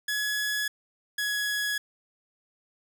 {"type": "tone pair in turn", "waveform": "sawtooth", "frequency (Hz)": [1690, 1678.3], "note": ["G#6", "G#6"], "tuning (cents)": [30, 18], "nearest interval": "unison", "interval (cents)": 12, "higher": "first", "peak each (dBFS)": -23, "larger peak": "neither", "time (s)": [[0.08, 0.68], [1.18, 1.78]], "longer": "neither", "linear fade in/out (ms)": 5, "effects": ["9-bit"]}